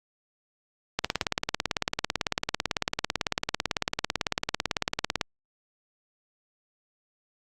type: click train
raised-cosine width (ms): 0.2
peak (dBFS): -7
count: 77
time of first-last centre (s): 0.99-5.212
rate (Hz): 18
effects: Opus 48 kbps